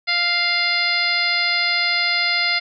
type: harmonic tone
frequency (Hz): 698.5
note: F5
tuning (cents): 0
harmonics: 1 / 2 / 3 / 4 / 5 / 6 / 7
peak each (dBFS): -30 / -27 / -20 / -29 / -28 / -24 / -24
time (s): 0.07-2.6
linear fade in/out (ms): 20
effects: none